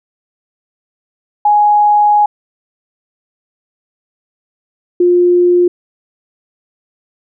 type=tone pair in turn; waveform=sine; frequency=833 / 353.8 Hz; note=G#5 / F4; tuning=+5 / +23 cents; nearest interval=octave + minor third; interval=1482 cents; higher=first; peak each=-6 dBFS; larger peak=neither; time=1.45-2.26 / 5-5.68 s; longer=first; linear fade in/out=5 ms; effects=none